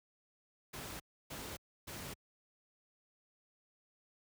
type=noise bursts; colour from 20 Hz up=pink; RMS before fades=-45 dBFS; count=3; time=0.73-2.14 s; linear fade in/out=10 ms; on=270 ms; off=300 ms; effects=high-pass 60 Hz 12 dB/octave